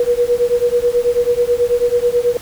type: beating tone pair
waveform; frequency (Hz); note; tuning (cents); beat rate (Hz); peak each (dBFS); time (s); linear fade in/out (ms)
sine; 478.6 / 487.8; A#4 / B4; +46 / -21; 9.2; -15; 0-2.37; 2
effects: pink hiss -35 dBFS RMS until 2.41 s